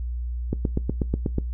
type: click train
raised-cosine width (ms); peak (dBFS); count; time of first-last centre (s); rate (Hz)
3; -10; 8; 0.53-1.384; 8.2
effects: noise-tail reverb RT60 0.2 s tail -21 dB re dry + added 60 Hz sine -26 dBFS peak until 1.53 s